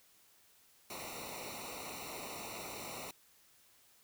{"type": "noise with comb filter", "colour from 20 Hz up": "pink", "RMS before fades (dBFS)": -45, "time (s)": [0.9, 3.11], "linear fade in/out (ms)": 2, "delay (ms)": 0.61, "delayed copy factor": -1, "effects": ["white hiss -66 dBFS RMS until 4.03 s"]}